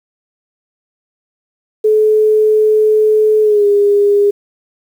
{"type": "tone with pitch glide", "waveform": "sine", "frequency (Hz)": [430.1, 407.4], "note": ["A4", "G#4"], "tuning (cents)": [-39, -33], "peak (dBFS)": -7, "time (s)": [1.84, 4.31], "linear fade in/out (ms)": 10, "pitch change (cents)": -94, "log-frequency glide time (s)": [3.42, 3.66], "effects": ["7-bit"]}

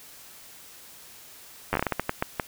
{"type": "slowing click train", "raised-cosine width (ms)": 0.5, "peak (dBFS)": -9, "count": 12, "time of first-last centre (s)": [1.73, 2.398], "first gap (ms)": 10, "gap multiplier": 1.33, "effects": ["white hiss -48 dBFS RMS until 2.47 s"]}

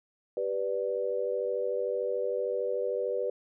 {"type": "chord", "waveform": "sine", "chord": "G major", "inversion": "none", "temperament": "equal", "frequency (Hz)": [392, 493.9, 587.3], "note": ["G4", "B4", "D5"], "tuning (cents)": [0, 0, 0], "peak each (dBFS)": [-34, -30, -34], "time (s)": [0.37, 3.3], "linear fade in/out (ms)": 2, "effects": []}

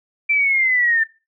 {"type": "linear sweep", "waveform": "sine", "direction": "down", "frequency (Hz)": [2349, 1777], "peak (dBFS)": -14, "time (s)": [0.29, 1.04], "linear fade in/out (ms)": 10, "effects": ["noise-tail reverb RT60 0.3 s tail -21 dB re dry"]}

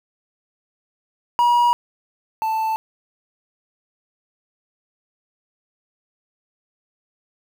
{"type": "tone pair in turn", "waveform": "triangle", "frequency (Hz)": [960, 882.9], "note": ["B5", "A5"], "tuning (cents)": [-49, 6], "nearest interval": "minor second", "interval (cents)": 145, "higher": "first", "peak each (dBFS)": [-11, -17], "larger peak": "first", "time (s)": [[1.39, 1.73], [2.42, 2.76]], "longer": "neither", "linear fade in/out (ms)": 0, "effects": ["7-bit"]}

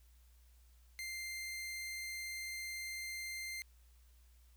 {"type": "tone", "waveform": "sawtooth", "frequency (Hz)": 2094, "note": "C7", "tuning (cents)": 1, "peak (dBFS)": -38, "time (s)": [0.99, 3.62], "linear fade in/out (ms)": 0, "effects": ["added 60 Hz sine -61 dBFS peak until 4.56 s", "white hiss -73 dBFS RMS until 4.56 s"]}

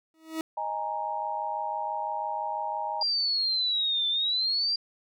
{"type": "tone with exponential growth", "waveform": "40% pulse", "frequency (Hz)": 320, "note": "D#4", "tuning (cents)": 49, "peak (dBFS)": -25, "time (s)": [0.14, 0.41], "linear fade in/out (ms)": 1, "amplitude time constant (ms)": 58}
{"type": "chord", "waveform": "sine", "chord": "D# suspended fourth", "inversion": "none", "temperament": "equal with one note detuned", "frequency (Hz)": [622.3, 826.3, 932.3], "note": ["D#5", "G#5", "A#5"], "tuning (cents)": [0, -9, 0], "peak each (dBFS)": [-37, -32, -32], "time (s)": [0.57, 3.03], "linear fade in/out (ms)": 5}
{"type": "exponential two-way sweep", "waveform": "sine", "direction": "down then up", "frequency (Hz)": [4800, 3520, 4800], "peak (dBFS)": -24, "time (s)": [3.01, 4.76], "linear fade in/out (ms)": 5, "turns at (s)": 4.08}
{"effects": []}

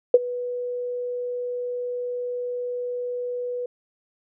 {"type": "tone with ADSR envelope", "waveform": "sine", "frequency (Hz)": 491.2, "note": "B4", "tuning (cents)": -9, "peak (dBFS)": -6, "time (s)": [0.14, 3.66], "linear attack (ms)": 3, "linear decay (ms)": 33, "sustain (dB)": -20, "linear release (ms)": 4, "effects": []}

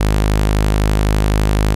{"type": "tone", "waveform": "sawtooth", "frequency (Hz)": 51.91, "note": "G#1", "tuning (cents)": 0, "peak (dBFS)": -8, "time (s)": [0, 1.75], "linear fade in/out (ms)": 10, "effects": ["resampled to 32000 Hz"]}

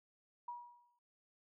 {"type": "tone with exponential decay", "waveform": "sine", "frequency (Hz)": 962, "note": "B5", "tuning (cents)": -46, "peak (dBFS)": -40, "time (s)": [0.48, 0.99], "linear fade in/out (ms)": 5, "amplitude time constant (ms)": 110, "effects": ["noise-tail reverb RT60 0.5 s tail -25 dB re dry"]}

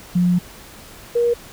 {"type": "tone pair in turn", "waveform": "sine", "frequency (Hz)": [177.9, 474.9], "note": ["F3", "A#4"], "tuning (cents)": [32, 32], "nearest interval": "octave + perfect fourth", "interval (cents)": 1700, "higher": "second", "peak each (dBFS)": [-13, -14], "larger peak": "first", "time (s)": [[0.15, 0.39], [1.15, 1.34]], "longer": "first", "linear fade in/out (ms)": 10, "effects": ["pink hiss -41 dBFS RMS until 1.52 s"]}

